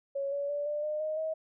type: tone with pitch steps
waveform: sine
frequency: 554.4 / 567 / 579.9 / 593.2 / 606.7 / 620.5 / 634.6 Hz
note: C#5 / C#5 / D5 / D5 / D#5 / D#5 / D#5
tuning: 0 / +39 / -22 / +17 / -44 / -5 / +34 cents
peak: -30 dBFS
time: 0.15-1.34 s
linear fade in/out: 10 ms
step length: 170 ms
effects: none